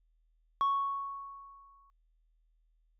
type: tone with exponential decay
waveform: sine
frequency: 1108.7 Hz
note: C#6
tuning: in tune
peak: -22 dBFS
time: 0.61-1.9 s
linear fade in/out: 0 ms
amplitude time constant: 280 ms
effects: tanh soft clip ceiling -24 dBFS + added 40 Hz sine -67 dBFS peak until 2.99 s